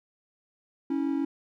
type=tone pair together; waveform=triangle; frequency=277.2 / 324.1 Hz; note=C#4 / E4; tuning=0 / -29 cents; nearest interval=minor third; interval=271 cents; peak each=-25 / -28 dBFS; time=0.9-1.25 s; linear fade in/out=5 ms; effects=none